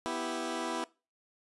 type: chord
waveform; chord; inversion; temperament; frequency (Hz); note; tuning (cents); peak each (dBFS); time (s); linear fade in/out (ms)
15% pulse; E minor; second; equal; 246.9 / 329.6 / 392; B3 / E4 / G4; 0 / 0 / 0; -32 / -29 / -34; 0.06-0.84; 0
effects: noise-tail reverb RT60 0.3 s tail -21 dB re dry + resampled to 24000 Hz